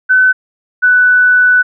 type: tone pair in turn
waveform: sine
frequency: 1513 / 1490.4 Hz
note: F#6 / F#6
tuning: +38 / +12 cents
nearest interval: unison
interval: 26 cents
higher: first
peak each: -5 dBFS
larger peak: neither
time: 0.09-0.33 / 0.82-1.63 s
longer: second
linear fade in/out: 20 ms
effects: none